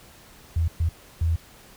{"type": "tone bursts at uneven times", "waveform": "sine", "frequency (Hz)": 82.41, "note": "E2", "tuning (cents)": 0, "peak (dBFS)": -19, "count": 3, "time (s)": [[0.56, 0.68], [0.8, 0.89], [1.21, 1.36]], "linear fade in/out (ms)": 5, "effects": ["pink hiss -50 dBFS RMS until 1.76 s"]}